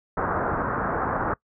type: low-pass noise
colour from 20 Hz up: white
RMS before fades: -26 dBFS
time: 0.17-1.34 s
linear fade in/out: 5 ms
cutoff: 1500 Hz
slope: 48 dB/octave
effects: noise-tail reverb RT60 0.1 s tail -23 dB re dry